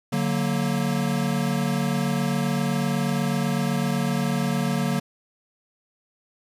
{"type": "chord", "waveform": "square", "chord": "D augmented", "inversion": "none", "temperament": "equal with one note detuned", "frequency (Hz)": [145.31, 185, 233.1], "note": ["D3", "F#3", "A#3"], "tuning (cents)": [-18, 0, 0], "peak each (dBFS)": -27, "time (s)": [0.12, 5], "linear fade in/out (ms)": 10, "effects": ["resampled to 32000 Hz", "9-bit"]}